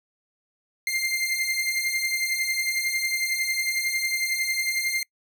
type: beating tone pair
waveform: sawtooth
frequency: 2093 / 2104 Hz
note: C7 / C7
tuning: 0 / +9 cents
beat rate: 11 Hz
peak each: -26 / -22 dBFS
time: 0.87-5.03 s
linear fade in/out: 2 ms
effects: noise-tail reverb RT60 0.1 s tail -26 dB re dry